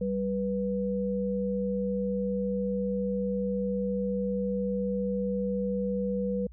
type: tone pair together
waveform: sine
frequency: 194.5 / 490.1 Hz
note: G3 / B4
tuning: -13 / -13 cents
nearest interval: octave + major third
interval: 1600 cents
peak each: -29 / -30 dBFS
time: 0.01-6.47 s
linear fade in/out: 5 ms
effects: added 60 Hz sine -45 dBFS peak until 6.52 s